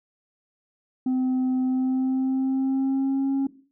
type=tone with pitch glide; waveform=sine; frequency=257.1 to 272.4 Hz; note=C4 to C#4; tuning=-30 to -30 cents; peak=-18 dBFS; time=1.06-3.47 s; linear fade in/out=5 ms; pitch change=+100 cents; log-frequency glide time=1.63-3.33 s; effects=noise-tail reverb RT60 0.4 s tail -17 dB re dry + tanh soft clip ceiling -20 dBFS